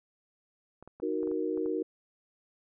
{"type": "clicks", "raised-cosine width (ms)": 1, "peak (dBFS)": -34, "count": 8, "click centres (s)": [0.826, 0.876, 1, 1.231, 1.274, 1.315, 1.575, 1.66]}
{"type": "chord", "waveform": "sine", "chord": "D# minor", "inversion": "none", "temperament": "equal", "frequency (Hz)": [311.1, 370, 466.2], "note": ["D#4", "F#4", "A#4"], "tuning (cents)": [0, 0, 0], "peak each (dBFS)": -33, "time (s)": [1.02, 1.83], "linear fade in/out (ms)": 10}
{"effects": []}